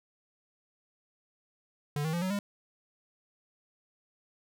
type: tone with pitch steps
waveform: square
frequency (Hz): 146.4 / 158.73 / 172.1 / 186.6 / 202.3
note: D3 / D#3 / F3 / F#3 / G#3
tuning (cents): -5 / +35 / -25 / +15 / -45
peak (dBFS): -30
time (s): 1.96-2.39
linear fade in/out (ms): 2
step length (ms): 86
effects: none